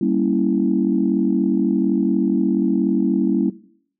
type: chord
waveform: sine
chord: G diminished seventh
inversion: none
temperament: equal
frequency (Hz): 196 / 233.1 / 277.2 / 329.6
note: G3 / Bb3 / Db4 / Fb4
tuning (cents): 0 / 0 / 0 / 0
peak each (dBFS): -21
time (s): 0.01-3.5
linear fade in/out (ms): 5
effects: noise-tail reverb RT60 0.6 s tail -18 dB re dry + tanh soft clip ceiling -5 dBFS